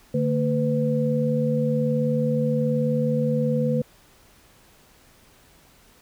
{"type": "tone cluster", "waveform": "sine", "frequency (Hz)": [147.3, 226.1, 501], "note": ["D3", "A3", "B4"], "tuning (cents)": [6, 47, 25], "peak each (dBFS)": -24, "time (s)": [0.14, 3.82], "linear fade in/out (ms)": 5, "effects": ["pink hiss -55 dBFS RMS until 6.01 s"]}